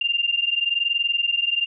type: tone pair together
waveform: sine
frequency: 2782 / 2803 Hz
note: F7 / F7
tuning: -7 / +6 cents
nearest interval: unison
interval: 13 cents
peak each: -23 / -22 dBFS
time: 0.01-1.66 s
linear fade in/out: 5 ms
effects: none